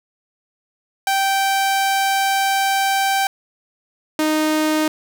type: tone pair in turn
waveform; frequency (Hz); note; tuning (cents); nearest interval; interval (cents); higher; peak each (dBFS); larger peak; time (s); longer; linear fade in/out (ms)
sawtooth; 780 / 309.5; G5 / D#4; -9 / -9; octave + major third; 1600; first; -12; neither; 1.07-3.27 / 4.19-4.88; first; 2
effects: none